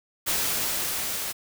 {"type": "noise with level ramp", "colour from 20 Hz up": "white", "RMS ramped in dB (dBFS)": [-25, -31], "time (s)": [0.26, 1.33], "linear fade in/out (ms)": 20, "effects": []}